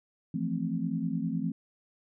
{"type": "chord", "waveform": "sine", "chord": "F major seventh", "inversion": "third", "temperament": "equal", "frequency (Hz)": [164.81, 174.61, 220, 261.6], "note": ["E3", "F3", "A3", "C4"], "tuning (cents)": [0, 0, 0, 0], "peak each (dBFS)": -34, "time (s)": [0.34, 1.52], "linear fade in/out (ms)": 5, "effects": []}